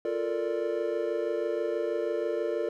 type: chord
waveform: triangle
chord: Bb major seventh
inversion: second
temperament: equal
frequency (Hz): 349.2 / 440 / 466.2 / 587.3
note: F4 / A4 / Bb4 / D5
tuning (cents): 0 / 0 / 0 / 0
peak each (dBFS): -31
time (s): 0.05-2.69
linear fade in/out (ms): 2
effects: none